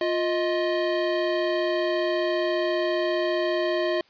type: tone pair together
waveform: square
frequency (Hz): 352.2 / 627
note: F4 / D#5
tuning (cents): +15 / +13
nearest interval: minor seventh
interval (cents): 998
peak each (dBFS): -26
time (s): 0.01-4.01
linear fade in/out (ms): 2
effects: white hiss -59 dBFS RMS until 4.09 s + resampled to 11025 Hz